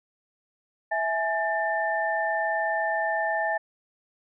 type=tone cluster; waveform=sine; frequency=656 / 837 / 1786 Hz; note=E5 / G#5 / A6; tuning=-9 / +13 / +25 cents; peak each=-28 dBFS; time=0.91-3.58 s; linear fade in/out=10 ms; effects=none